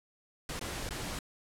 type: noise with dropouts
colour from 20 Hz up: pink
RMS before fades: -38 dBFS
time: 0.49-1.19 s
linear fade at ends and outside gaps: 2 ms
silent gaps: 0.594-0.611 / 0.891-0.907 s
effects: low-pass 11000 Hz 12 dB/octave